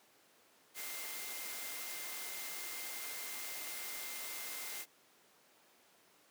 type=tone in noise; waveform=sine; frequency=2093 Hz; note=C7; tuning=in tune; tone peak=-51 dBFS; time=0.74-4.86 s; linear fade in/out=50 ms; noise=white; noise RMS=-44 dBFS; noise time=0.74-4.86 s; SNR=-10 dB; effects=pink hiss -66 dBFS RMS until 6.3 s + high-pass 300 Hz 12 dB/octave